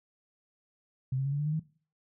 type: tone with pitch steps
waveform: sine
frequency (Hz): 130.81 / 134.88 / 139.07 / 143.39 / 147.85 / 152.45 / 157.19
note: C3 / C#3 / C#3 / D3 / D3 / D#3 / D#3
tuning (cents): 0 / -47 / +6 / -41 / +12 / -35 / +18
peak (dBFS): -27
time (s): 1.12-1.596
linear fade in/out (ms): 5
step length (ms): 68
effects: noise-tail reverb RT60 0.4 s tail -19 dB re dry